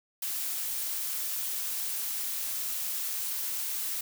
blue noise, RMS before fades -33 dBFS, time 0.22-4.01 s, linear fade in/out 5 ms, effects none

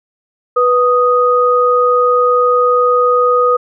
sine tone pair together, 492.6 / 1244.5 Hz, B4 / D#6, -5 / 0 cents, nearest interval octave + major third, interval 1605 cents, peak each -11 dBFS, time 0.56-3.57 s, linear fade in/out 10 ms, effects none

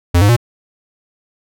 square tone with pitch steps, 87.31 / 102.05 / 119.27 Hz, F2 / G#2 / A#2, 0 / -30 / +40 cents, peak -8 dBFS, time 0.14-0.365 s, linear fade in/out 10 ms, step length 75 ms, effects none

